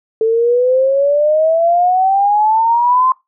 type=exponential sweep; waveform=sine; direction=up; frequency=440 to 1046.5 Hz; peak=-9 dBFS; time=0.21-3.12 s; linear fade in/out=2 ms; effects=noise-tail reverb RT60 0.2 s tail -21 dB re dry